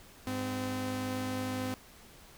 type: tone pair together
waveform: sawtooth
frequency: 101.95 / 256.9 Hz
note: G#2 / C4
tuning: -32 / -32 cents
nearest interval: octave + major third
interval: 1600 cents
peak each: -35 / -30 dBFS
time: 0.27-1.74 s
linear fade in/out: 0 ms
effects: pink hiss -55 dBFS RMS until 2.37 s